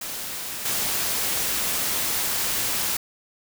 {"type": "noise with level steps", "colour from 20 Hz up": "white", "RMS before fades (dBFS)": [-32, -25], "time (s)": [0.01, 2.97], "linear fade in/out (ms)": 5, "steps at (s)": 0.65, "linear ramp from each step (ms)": 5, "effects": []}